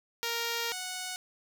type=tone pair in turn; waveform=5% pulse; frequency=466.2 / 737.1 Hz; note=A#4 / F#5; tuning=0 / -7 cents; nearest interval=minor sixth; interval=793 cents; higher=second; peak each=-19 / -24 dBFS; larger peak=first; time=0.23-0.72 / 0.72-1.16 s; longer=first; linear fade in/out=0 ms; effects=none